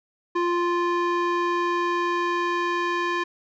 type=tone with band-pass filter sweep; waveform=square; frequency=348.4 Hz; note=F4; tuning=4 cents flat; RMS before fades=-24 dBFS; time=0.35-3.24 s; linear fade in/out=10 ms; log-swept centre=860 to 1500 Hz; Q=1.1; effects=resampled to 16000 Hz